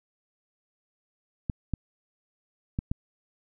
clicks, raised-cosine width 5 ms, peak -15 dBFS, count 4, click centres 1.498 / 1.737 / 2.789 / 2.915 s, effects none

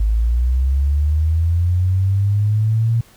sine linear sweep, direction up, 51.91 to 116.54 Hz, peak -13 dBFS, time 0-3.01 s, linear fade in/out 5 ms, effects pink hiss -49 dBFS RMS until 3.16 s

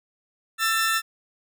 sawtooth tone pair together, 1335 / 1782 Hz, E6 / A6, +22 / +22 cents, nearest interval perfect fourth, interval 500 cents, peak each -20 dBFS, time 0.58-1.02 s, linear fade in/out 50 ms, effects none

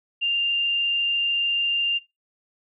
sine tone with frequency modulation, 2794 Hz, F7, in tune, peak -20 dBFS, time 0.21-1.99 s, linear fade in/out 20 ms, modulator 26.2 Hz, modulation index 0.65, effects noise-tail reverb RT60 0.2 s tail -19 dB re dry

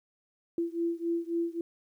sine beating tone pair, 336.1 / 339.8 Hz, E4 / F4, +34 / -47 cents, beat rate 3.7 Hz, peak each -31 / -32 dBFS, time 0.58-1.61 s, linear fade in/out 2 ms, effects 11-bit

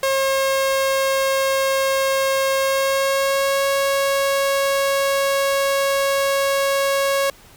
sawtooth tone with pitch glide, 539 to 551.3 Hz, C#5 to C#5, -49 to -10 cents, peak -13 dBFS, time 0.03-7.3 s, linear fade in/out 2 ms, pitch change +39 cents, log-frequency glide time 2.59-3.67 s, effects pink hiss -47 dBFS RMS until 7.56 s

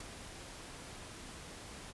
pink noise with ADSR envelope, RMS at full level -43 dBFS, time 0-1.93 s, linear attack 4 ms, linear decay 15 ms, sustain -6 dB, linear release 29 ms, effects resampled to 24000 Hz

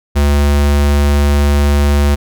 square tone, 72 Hz, D2, 34 cents flat, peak -9 dBFS, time 0.15-2.16 s, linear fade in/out 20 ms, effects none

